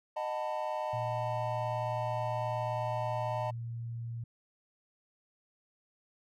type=chord; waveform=triangle; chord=B dominant seventh; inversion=first; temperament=just; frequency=617.4 / 740.8 / 889 / 987.8 Hz; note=D#5 / F#5 / A5 / B5; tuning=-14 / +2 / +18 / 0 cents; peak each=-34 / -39 / -35 / -40 dBFS; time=0.16-3.51 s; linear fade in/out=10 ms
type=tone; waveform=sine; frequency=116.54 Hz; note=A#2; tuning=in tune; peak=-36 dBFS; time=0.93-4.24 s; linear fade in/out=5 ms
effects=none

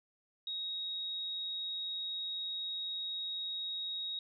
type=tone; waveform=sine; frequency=3778 Hz; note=A#7; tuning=22 cents sharp; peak=-36 dBFS; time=0.47-4.19 s; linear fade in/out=2 ms; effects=none

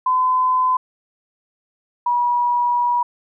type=tone pair in turn; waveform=sine; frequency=1018 / 967.2 Hz; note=C6 / B5; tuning=-48 / -36 cents; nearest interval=minor second; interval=88 cents; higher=first; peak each=-14 / -15 dBFS; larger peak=first; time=0.06-0.77 / 2.06-3.03 s; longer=second; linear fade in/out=5 ms; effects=none

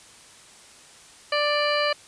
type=harmonic tone; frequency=589 Hz; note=D5; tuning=5 cents sharp; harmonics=1 / 2 / 3 / 4 / 5 / 7 / 8; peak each=-24 / -27 / -29 / -30 / -31 / -32 / -33 dBFS; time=1.32-1.93 s; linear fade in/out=5 ms; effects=white hiss -49 dBFS RMS until 2.07 s + resampled to 22050 Hz

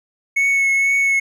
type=tone with vibrato; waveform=triangle; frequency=2202 Hz; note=C#7; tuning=12 cents flat; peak=-12 dBFS; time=0.36-1.2 s; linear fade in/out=10 ms; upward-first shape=triangle; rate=2.1 Hz; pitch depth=18 cents each way; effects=none

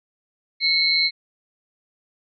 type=tone cluster; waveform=sine; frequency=2188 / 4068 / 4230 Hz; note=C#7 / C8 / C8; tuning=-23 / -50 / +18 cents; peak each=-21 dBFS; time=0.6-1.11 s; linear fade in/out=50 ms; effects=none

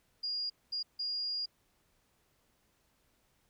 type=tone bursts at uneven times; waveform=sine; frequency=4841 Hz; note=D#8; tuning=48 cents flat; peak=-33 dBFS; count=3; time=0.23-0.5 / 0.72-0.83 / 0.99-1.46 s; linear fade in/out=10 ms; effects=pink hiss -73 dBFS RMS until 3.49 s

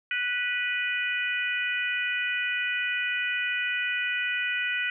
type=harmonic tone with a mistuned harmonic; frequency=493.9 Hz; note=B4; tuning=in tune; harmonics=3 / 4 / 5 / 6; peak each=-30 / -31 / -30 / -36 dBFS; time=0.11-4.9 s; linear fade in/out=2 ms; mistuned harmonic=4; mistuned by=-17 cents; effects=none

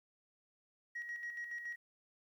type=tone with tremolo; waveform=sine; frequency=1900 Hz; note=A#6; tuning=33 cents sharp; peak=-38 dBFS; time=0.95-1.76 s; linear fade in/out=10 ms; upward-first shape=square; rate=7.1 Hz; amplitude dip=50%; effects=tanh soft clip ceiling -36 dBFS + 12-bit

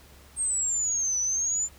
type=exponential two-way sweep; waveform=sine; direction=down then up; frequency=8600 to 5920 to 7180 Hz; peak=-24 dBFS; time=0.36-1.69 s; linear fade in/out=50 ms; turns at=1.19 s; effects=added 69 Hz sine -53 dBFS peak until 1.78 s + pink hiss -54 dBFS RMS until 1.78 s

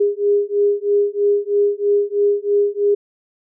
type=beating tone pair; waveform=sine; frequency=406.6 / 409.7 Hz; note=G#4 / G#4; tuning=-37 / -24 cents; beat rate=3.1 Hz; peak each=-17 dBFS; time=0-2.95 s; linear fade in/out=10 ms; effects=none

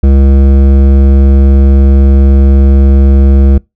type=tone with hard clipping; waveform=sine; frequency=68.1 Hz; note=C#2; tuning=30 cents flat; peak=-4 dBFS; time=0.03-3.58 s; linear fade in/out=5 ms; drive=13 dB; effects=noise-tail reverb RT60 0.2 s tail -24 dB re dry

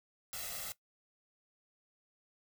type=noise with comb filter; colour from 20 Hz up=white; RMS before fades=-42 dBFS; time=0.33-0.72 s; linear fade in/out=0 ms; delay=1.5 ms; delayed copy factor=+1; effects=noise-tail reverb RT60 0.1 s tail -17 dB re dry

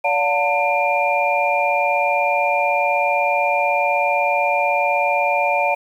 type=tone cluster; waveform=sine; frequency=575 / 715 / 896 / 2394 Hz; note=D5 / F5 / A5 / D7; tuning=-37 / +41 / +31 / +33 cents; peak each=-21 dBFS; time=0.04-5.75 s; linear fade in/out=10 ms; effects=8-bit

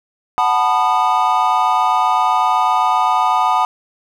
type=chord; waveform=triangle; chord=B dominant seventh; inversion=second; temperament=equal with one note detuned; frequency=740 / 880 / 987.8 / 1226.7 Hz; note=F#5 / A5 / B5 / D#6; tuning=0 / 0 / 0 / -25 cents; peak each=-16 dBFS; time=0.38-3.65 s; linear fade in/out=0 ms; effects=none

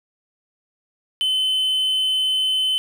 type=tone; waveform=triangle; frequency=3049 Hz; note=G7; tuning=49 cents flat; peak=-16 dBFS; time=1.21-2.78 s; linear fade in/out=0 ms; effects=none

